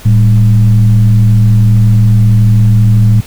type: tone with frequency modulation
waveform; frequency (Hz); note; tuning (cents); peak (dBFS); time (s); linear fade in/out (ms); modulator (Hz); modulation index
sine; 110; A2; 0; -3; 0.05-3.21; 10; 87.3; 0.55
effects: pink hiss -33 dBFS RMS until 3.26 s